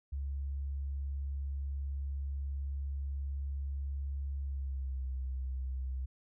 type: tone with pitch glide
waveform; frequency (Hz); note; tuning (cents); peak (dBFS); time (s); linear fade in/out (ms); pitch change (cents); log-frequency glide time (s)
sine; 69.3 to 65.03; C#2 to C2; 0 to -10; -34; 0.12-6.06; 10; -110; 4.42-5.05
effects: none